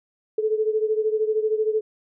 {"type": "beating tone pair", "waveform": "sine", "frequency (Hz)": [430.6, 443.6], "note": ["A4", "A4"], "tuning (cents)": [-37, 14], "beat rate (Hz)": 13, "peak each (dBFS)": [-21, -25], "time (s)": [0.38, 1.81], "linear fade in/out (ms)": 5, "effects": []}